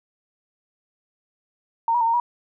sine tone with pitch steps, 918 / 963 / 910 / 922 / 962 Hz, A#5 / B5 / A#5 / A#5 / B5, -27 / -44 / -42 / -19 / -46 cents, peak -17 dBFS, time 1.88-2.2 s, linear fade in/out 2 ms, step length 64 ms, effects none

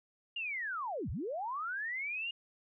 sine linear two-way sweep, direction down then up, 2863 to 52.3 to 2863 Hz, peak -35 dBFS, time 0.36-2.31 s, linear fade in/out 5 ms, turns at 1.1 s, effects none

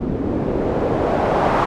white noise with low-pass filter sweep, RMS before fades -19 dBFS, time 0-1.66 s, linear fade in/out 20 ms, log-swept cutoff 280 to 940 Hz, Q 1.5, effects none

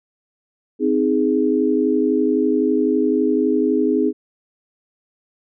sine chord, Ab major, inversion first, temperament just, 259.6 / 311.5 / 415.3 Hz, C4 / Eb4 / Ab4, -13 / +2 / 0 cents, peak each -19 dBFS, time 0.79-4.13 s, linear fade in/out 50 ms, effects none

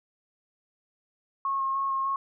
sine tone with vibrato, 1084 Hz, C#6, 39 cents flat, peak -25 dBFS, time 1.45-2.16 s, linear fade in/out 2 ms, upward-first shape square, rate 3.3 Hz, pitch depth 12 cents each way, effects none

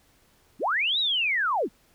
sine linear two-way sweep, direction up then down, 159.7 to 3951 to 159.7 Hz, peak -22 dBFS, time 0.59-1.69 s, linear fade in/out 50 ms, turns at 0.99 s, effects pink hiss -62 dBFS RMS until 1.94 s

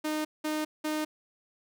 sawtooth tone bursts, 307.2 Hz, D#4, 22 cents flat, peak -25 dBFS, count 3, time 0.04-1.05 s, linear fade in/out 10 ms, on 210 ms, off 190 ms, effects none

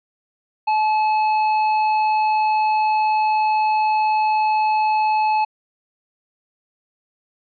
sine tone with tanh clipping, 861 Hz, A5, 38 cents flat, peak -17 dBFS, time 0.67-5.45 s, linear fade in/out 10 ms, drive 9 dB, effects resampled to 11025 Hz

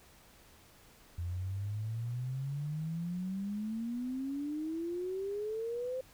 sine exponential sweep, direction up, 84.7 to 523.3 Hz, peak -34 dBFS, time 1.18-6.01 s, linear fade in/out 5 ms, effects pink hiss -60 dBFS RMS until 6.13 s

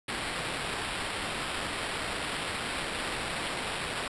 white noise with sample-and-hold, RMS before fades -34 dBFS, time 0.08-4.08 s, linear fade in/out 5 ms, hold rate 6300 Hz, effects resampled to 24000 Hz

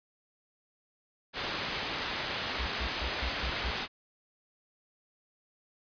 white low-pass noise, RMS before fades -35 dBFS, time 1.33-3.88 s, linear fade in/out 50 ms, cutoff 3800 Hz, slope 12 dB/octave
triangle tone bursts, 61.8 Hz, B1, 2 cents sharp, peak -30 dBFS, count 6, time 2.59-3.714 s, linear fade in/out 10 ms, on 79 ms, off 130 ms
effects resampled to 11025 Hz

